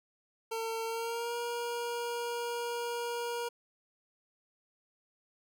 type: tone with pitch glide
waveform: 25% pulse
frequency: 452.3 to 474.5 Hz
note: A4 to A#4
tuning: +48 to +31 cents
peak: -30 dBFS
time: 0.51-3.49 s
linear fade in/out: 10 ms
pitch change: +83 cents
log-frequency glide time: 0.85-1.35 s
effects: none